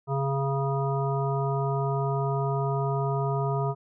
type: harmonic tone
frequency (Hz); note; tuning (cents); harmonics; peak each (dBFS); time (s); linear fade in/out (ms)
137.5; C#3; -14; 1 / 3 / 5 / 7 / 9; -26 / -31 / -33 / -34 / -36; 0.07-3.75; 50
effects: none